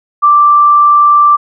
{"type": "tone", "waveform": "sine", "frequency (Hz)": 1174.7, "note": "D6", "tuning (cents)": 0, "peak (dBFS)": -3, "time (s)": [0.22, 1.37], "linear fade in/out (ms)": 20, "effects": []}